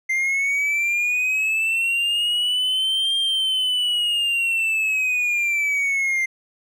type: linear two-way sweep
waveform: triangle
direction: up then down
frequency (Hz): 2087 to 3200 to 2087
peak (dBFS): -17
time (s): 0.09-6.26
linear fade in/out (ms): 10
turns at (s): 3.16
effects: none